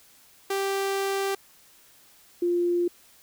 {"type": "tone pair in turn", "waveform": ["sawtooth", "sine"], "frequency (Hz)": [392, 349.2], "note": ["G4", "F4"], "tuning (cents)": [0, 0], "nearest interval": "major second", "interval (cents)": 200, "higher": "first", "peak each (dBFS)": -21, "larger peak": "neither", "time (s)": [[0.5, 1.35], [2.42, 2.88]], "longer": "first", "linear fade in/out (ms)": 5, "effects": ["white hiss -56 dBFS RMS until 3.22 s"]}